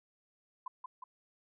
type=tone with echo; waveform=sine; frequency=1016 Hz; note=B5; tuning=49 cents sharp; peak=-37 dBFS; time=0.66-0.68 s; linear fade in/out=5 ms; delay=180 ms; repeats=2; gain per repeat=-3 dB; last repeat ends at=1.04 s; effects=none